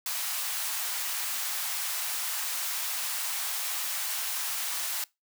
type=high-pass noise; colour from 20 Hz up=white; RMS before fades=-32 dBFS; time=0.06-5.04 s; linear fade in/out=2 ms; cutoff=730 Hz; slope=24 dB/octave; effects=noise-tail reverb RT60 0.2 s tail -22 dB re dry